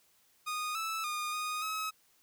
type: tone with pitch steps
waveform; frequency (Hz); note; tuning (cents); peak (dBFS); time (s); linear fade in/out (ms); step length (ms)
sawtooth; 1234 / 1312 / 1221 / 1237 / 1281; D#6 / E6 / D#6 / D#6 / E6; -15 / -9 / -33 / -10 / -50; -30; 0.46-1.91; 20; 290
effects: white hiss -68 dBFS RMS until 2.22 s